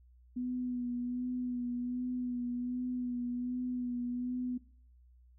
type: tone with vibrato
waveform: sine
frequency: 246.9 Hz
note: B3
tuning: in tune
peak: -33 dBFS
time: 0.36-4.58 s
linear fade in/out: 10 ms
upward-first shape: sine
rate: 1.3 Hz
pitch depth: 25 cents each way
effects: noise-tail reverb RT60 0.5 s tail -19 dB re dry + added 61 Hz sine -58 dBFS peak until 5.38 s